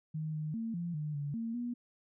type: tone with pitch steps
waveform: sine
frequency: 155.9 / 153.7 / 226.6 / 171.7 / 151 / 144 / 228.4 / 241.2 Hz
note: D#3 / D#3 / A#3 / F3 / D3 / D3 / A#3 / B3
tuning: +4 / -21 / -49 / -29 / +48 / -34 / -35 / -41 cents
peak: -34 dBFS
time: 0.14-1.74 s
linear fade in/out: 10 ms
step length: 200 ms
effects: none